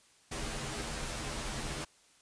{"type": "noise with comb filter", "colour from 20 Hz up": "pink", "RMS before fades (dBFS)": -38, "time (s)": [0.31, 1.85], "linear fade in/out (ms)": 10, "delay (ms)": 11, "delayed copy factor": -1, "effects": ["white hiss -64 dBFS RMS until 2.21 s", "resampled to 22050 Hz"]}